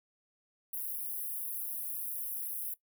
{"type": "high-pass noise", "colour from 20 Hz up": "white", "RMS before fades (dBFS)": -38, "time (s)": [0.73, 2.74], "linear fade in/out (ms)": 5, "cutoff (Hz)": 10000, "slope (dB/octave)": 96, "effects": ["noise-tail reverb RT60 0.1 s tail -18 dB re dry"]}